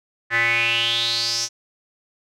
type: tone with band-pass filter sweep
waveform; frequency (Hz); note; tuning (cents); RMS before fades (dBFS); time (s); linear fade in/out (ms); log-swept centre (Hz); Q
square; 116.54; A#2; 0; -21; 0.3-1.49; 50; 1800 to 5900; 7.1
effects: none